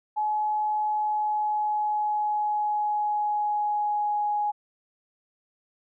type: tone with pitch glide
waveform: sine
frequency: 849 to 833.5 Hz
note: G#5 to G#5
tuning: +38 to +6 cents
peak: -23 dBFS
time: 0.16-4.52 s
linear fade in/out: 20 ms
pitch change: -32 cents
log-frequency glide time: 0.82-4.26 s
effects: none